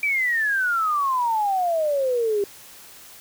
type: exponential sweep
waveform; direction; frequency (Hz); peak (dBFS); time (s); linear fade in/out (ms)
sine; down; 2349 to 395; -19; 0.03-2.44; 2
effects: white hiss -45 dBFS RMS until 3.2 s